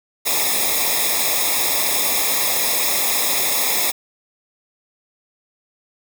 white noise with comb filter, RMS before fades -19 dBFS, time 0.25-3.92 s, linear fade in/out 20 ms, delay 0.67 ms, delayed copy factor -1, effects none

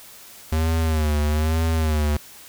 square tone with vibrato, 77.9 Hz, D#2, 3 cents sharp, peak -19 dBFS, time 0.52-2.17 s, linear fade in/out 5 ms, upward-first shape sine, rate 1.1 Hz, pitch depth 79 cents each way, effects white hiss -44 dBFS RMS until 2.48 s

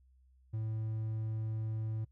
triangle tone, 110 Hz, A2, in tune, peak -32 dBFS, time 0.53-2.05 s, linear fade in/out 10 ms, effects noise-tail reverb RT60 0.1 s tail -23 dB re dry + added 64 Hz sine -62 dBFS peak until 2.11 s

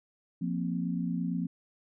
sine chord, F suspended fourth, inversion none, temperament equal, 174.61 / 233.1 / 261.6 Hz, F3 / Bb3 / C4, 0 / 0 / 0 cents, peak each -31 / -35 / -35 dBFS, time 0.41-1.47 s, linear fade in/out 10 ms, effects none

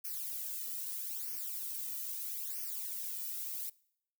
violet noise with flanger, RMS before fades -40 dBFS, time 0.04-3.7 s, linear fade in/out 10 ms, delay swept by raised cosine 0.26 to 1.86 ms, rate 0.78 Hz, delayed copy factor -0.85, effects noise-tail reverb RT60 0.7 s tail -23 dB re dry

